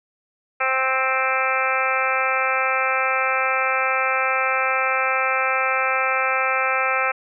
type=harmonic tone; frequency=262.4 Hz; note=C4; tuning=5 cents sharp; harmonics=2 / 3 / 4 / 5 / 6 / 7 / 8 / 9 / 10; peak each=-27 / -27 / -30 / -23 / -28 / -31 / -29 / -25 / -30 dBFS; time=0.6-7.12 s; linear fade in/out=10 ms; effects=none